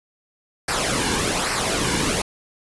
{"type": "noise with flanger", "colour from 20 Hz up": "pink", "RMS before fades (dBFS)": -22, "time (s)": [0.68, 2.22], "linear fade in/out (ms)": 5, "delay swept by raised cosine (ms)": [0.29, 1.59], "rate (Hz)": 1.2, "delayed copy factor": -0.6, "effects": ["resampled to 24000 Hz"]}